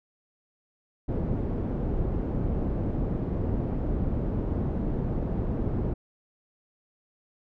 pink low-pass noise, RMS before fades -28 dBFS, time 1.08-5.94 s, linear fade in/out 10 ms, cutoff 400 Hz, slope 12 dB/octave, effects none

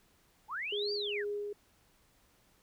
sine linear two-way sweep, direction up then down, 784 to 4800 to 1360 Hz, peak -35 dBFS, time 0.48-1.25 s, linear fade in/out 50 ms, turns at 0.93 s
sine tone with tremolo, 411.5 Hz, G#4, 16 cents flat, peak -33 dBFS, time 0.72-1.53 s, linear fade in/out 5 ms, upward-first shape sine, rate 2.2 Hz, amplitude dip 35%
effects pink hiss -68 dBFS RMS until 2.62 s

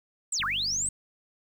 sine linear two-way sweep, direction down then up, 8372 to 1007 to 8372 Hz, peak -26 dBFS, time 0.32-0.89 s, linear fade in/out 5 ms, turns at 0.44 s
click train, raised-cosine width 5 ms, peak -35 dBFS, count 25, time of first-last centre 0.4-0.886 s, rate 49.4 Hz
effects 9-bit

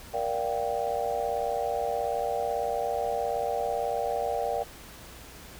sine chord, G minor seventh, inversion first, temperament just, 470.4 / 588 / 705.6 / 784 Hz, Bb4 / D5 / F5 / G5, +16 / +2 / +18 / 0 cents, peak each -32 dBFS, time 0.13-4.64 s, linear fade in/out 20 ms, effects added 60 Hz sine -52 dBFS peak until 5.59 s + pink hiss -47 dBFS RMS until 5.59 s

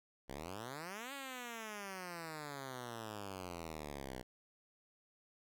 5% pulse exponential two-way sweep, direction up then down, 61.74 to 282.3 to 61.74 Hz, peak -33 dBFS, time 0.28-4.23 s, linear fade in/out 20 ms, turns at 1.13 s, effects none

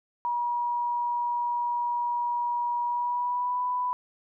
sine tone with pitch glide, 960 to 992.1 Hz, B5 to B5, -49 to +8 cents, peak -25 dBFS, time 0.25-3.93 s, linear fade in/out 0 ms, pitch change +57 cents, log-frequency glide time 2.85-3.62 s, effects none

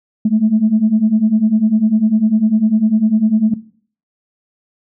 sine beating tone pair, 211.2 / 221.2 Hz, G#3 / A3, +29 / +9 cents, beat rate 10 Hz, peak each -13 dBFS, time 0.25-3.54 s, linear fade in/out 5 ms, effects noise-tail reverb RT60 0.5 s tail -17 dB re dry + tanh soft clip ceiling -3 dBFS

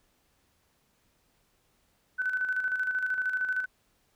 sine tone with tremolo, 1510 Hz, F#6, 35 cents sharp, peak -25 dBFS, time 2.18-3.66 s, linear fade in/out 20 ms, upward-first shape square, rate 13 Hz, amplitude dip 50%, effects pink hiss -70 dBFS RMS until 4.15 s

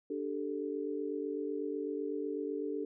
sine chord, D suspended fourth, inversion none, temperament equal, 293.7 / 392 / 440 Hz, D4 / G4 / A4, 0 / 0 / 0 cents, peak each -38 / -39 / -38 dBFS, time 0.1-2.85 s, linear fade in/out 5 ms, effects none

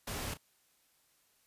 pink noise with echo, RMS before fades -39 dBFS, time 0.07-0.34 s, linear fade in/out 5 ms, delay 34 ms, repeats 1, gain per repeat -13 dB, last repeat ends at 0.374 s, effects white hiss -71 dBFS RMS until 1.46 s + resampled to 32000 Hz

